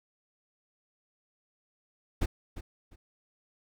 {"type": "noise with echo", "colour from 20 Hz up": "brown", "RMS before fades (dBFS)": -27, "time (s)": [2.21, 2.26], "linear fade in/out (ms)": 10, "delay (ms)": 350, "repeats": 2, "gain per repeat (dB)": -13, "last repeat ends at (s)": 2.96, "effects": []}